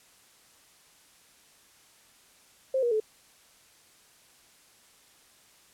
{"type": "tone with pitch steps", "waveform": "sine", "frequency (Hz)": [527, 477.7, 433], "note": ["C5", "A#4", "A4"], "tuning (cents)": [12, 42, -28], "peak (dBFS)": -23, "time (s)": [2.74, 3.001], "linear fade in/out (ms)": 5, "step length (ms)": 87, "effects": ["white hiss -59 dBFS RMS until 5.73 s", "low-pass 11000 Hz 12 dB/octave"]}